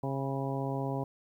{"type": "harmonic tone with a mistuned harmonic", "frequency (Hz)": 135.8, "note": "C#3", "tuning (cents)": -35, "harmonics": [1, 2, 3, 4, 5, 6, 7], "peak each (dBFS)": [-34, -37, -39, -40, -41, -42, -42], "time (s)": [0.03, 1.04], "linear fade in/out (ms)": 5, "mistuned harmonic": 7, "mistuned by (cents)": 43, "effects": ["11-bit"]}